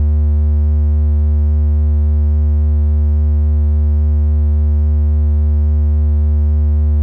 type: tone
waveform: triangle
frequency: 74.7 Hz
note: D2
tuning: 30 cents sharp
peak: -7 dBFS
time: 0-7.02 s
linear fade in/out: 0 ms
effects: none